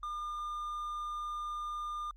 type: tone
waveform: triangle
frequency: 1206 Hz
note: D6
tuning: 46 cents sharp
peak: -34 dBFS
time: 0.03-2.11 s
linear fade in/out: 2 ms
effects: added 42 Hz sine -52 dBFS peak until 2.16 s + Opus 24 kbps